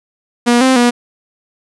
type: tone with pitch steps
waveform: sawtooth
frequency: 239.8 / 261 / 241.5 Hz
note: A#3 / C4 / B3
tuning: +49 / -4 / -39 cents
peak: -4 dBFS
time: 0.46-0.91 s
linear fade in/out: 20 ms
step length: 150 ms
effects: resampled to 24000 Hz